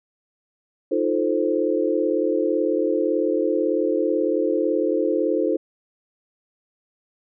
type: chord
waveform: sine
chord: F dominant seventh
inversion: third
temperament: equal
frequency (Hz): 311.1 / 349.2 / 440 / 523.3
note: Eb4 / F4 / A4 / C5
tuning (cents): 0 / 0 / 0 / 0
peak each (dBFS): -24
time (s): 0.91-5.57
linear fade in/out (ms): 10
effects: none